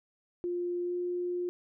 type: tone with pitch glide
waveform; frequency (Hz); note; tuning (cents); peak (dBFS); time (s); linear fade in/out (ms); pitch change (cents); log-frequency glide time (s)
sine; 351.9 to 354.8; F4 to F4; +13 to +27; -30; 0.44-1.49; 0; +14; 0.83-0.94
effects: none